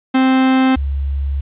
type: tone pair in turn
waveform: 45% pulse / sine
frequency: 261.6 / 69.29 Hz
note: C4 / C#2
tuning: 0 / 0 cents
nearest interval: octave + major seventh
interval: 2300 cents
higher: first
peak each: -10 / -16 dBFS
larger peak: first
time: 0.14-0.76 / 0.76-1.41 s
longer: second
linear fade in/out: 10 ms
effects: resampled to 8000 Hz + 8-bit